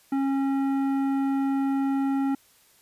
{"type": "tone with tanh clipping", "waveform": "sine", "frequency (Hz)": 272.9, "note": "C#4", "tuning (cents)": -27, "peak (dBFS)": -24, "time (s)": [0.12, 2.35], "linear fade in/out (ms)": 5, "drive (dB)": 12, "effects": ["white hiss -59 dBFS RMS until 2.81 s", "resampled to 32000 Hz"]}